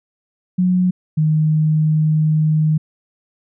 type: tone pair in turn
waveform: sine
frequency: 181.9 / 155.1 Hz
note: F#3 / D#3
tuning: -29 / -5 cents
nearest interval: minor third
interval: 276 cents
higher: first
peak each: -12 dBFS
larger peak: neither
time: 0.58-0.91 / 1.17-2.78 s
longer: second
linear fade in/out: 10 ms
effects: none